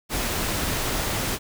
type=noise; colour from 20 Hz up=pink; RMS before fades=-26 dBFS; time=0.09-1.39 s; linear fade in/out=50 ms; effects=none